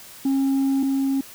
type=tone pair in turn; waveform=sine; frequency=271.3 / 271.3 Hz; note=C#4 / C#4; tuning=-37 / -37 cents; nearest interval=unison; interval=0 cents; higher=neither; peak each=-15 / -17 dBFS; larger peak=first; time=0.25-0.83 / 0.83-1.21 s; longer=first; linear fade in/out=5 ms; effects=tanh soft clip ceiling -17 dBFS + white hiss -43 dBFS RMS until 1.34 s